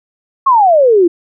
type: exponential sweep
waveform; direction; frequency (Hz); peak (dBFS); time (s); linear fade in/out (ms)
sine; down; 1121 to 329.6; -5; 0.46-1.08; 10
effects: none